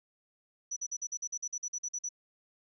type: tone bursts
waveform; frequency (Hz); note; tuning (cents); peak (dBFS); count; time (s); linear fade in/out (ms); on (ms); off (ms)
sine; 5920; F#8; 0; -32; 14; 0.71-2.091; 10; 55; 47
effects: tanh soft clip ceiling -28 dBFS